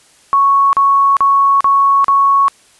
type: tone bursts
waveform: sine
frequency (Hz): 1108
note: C#6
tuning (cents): -1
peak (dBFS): -7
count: 5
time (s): 0.33-2.482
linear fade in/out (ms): 0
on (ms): 400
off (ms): 38
effects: white hiss -48 dBFS RMS until 2.79 s + resampled to 24000 Hz